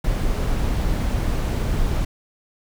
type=noise; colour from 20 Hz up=brown; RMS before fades=-21 dBFS; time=0.04-2.05 s; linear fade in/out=5 ms; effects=none